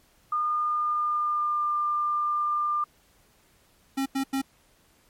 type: tone with pitch glide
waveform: sine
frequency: 1216 to 1196.5 Hz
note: D#6 to D6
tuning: -40 to +32 cents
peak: -23 dBFS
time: 0.32-2.84 s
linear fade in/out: 5 ms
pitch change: -28 cents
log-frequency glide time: 0.5-1.74 s
type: tone bursts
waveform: square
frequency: 270 Hz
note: C#4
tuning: 45 cents flat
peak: -25 dBFS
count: 3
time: 3.97-4.418 s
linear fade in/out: 10 ms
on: 90 ms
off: 89 ms
effects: pink hiss -62 dBFS RMS until 5.09 s + MP3 64 kbps